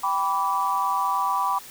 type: chord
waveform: sine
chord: G major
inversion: none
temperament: equal with one note detuned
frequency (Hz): 784 / 987.8 / 1157.1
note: G5 / B5 / D6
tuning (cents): 0 / 0 / -26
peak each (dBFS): -28 / -24 / -25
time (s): 0.03-1.59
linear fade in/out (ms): 10
effects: white hiss -43 dBFS RMS until 1.7 s